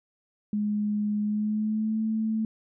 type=tone with pitch glide; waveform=sine; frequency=208.9 to 219.9 Hz; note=G#3 to A3; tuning=+10 to -1 cents; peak=-24 dBFS; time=0.53-2.45 s; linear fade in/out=2 ms; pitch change=+89 cents; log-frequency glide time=1.22-2.01 s; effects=none